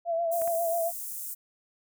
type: tone with vibrato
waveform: sine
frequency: 672 Hz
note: E5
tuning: 33 cents sharp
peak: -25 dBFS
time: 0.05-0.92 s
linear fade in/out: 50 ms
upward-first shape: sine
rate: 7.4 Hz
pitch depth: 40 cents each way
type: high-pass noise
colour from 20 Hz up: white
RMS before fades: -37 dBFS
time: 0.31-1.35 s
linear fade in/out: 20 ms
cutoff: 7800 Hz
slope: 24 dB/octave
type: clicks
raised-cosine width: 0.5 ms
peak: -28 / -28 dBFS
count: 2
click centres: 0.418 / 0.477 s
effects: none